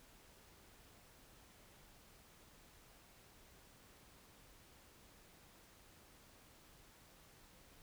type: silence
effects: pink hiss -64 dBFS RMS until 7.82 s